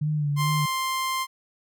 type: tone with vibrato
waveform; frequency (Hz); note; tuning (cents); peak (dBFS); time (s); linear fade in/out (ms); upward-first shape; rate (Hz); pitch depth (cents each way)
sine; 148.4; D3; +18; -22; 0.01-0.66; 10; sine; 2.4; 50
type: tone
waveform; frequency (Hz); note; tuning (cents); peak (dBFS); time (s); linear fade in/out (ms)
sawtooth; 1050; C6; +6; -21; 0.36-1.27; 50
effects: none